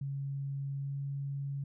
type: tone with pitch glide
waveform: sine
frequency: 138.59 to 139.47 Hz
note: C#3 to C#3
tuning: 0 to +11 cents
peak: -34 dBFS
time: 0.01-1.64 s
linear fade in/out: 5 ms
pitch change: +11 cents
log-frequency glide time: 0.77-0.97 s
effects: none